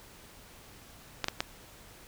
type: clicks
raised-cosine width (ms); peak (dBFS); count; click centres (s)
0.2; -11; 3; 1.243 / 1.284 / 1.405
effects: pink hiss -53 dBFS RMS until 2.07 s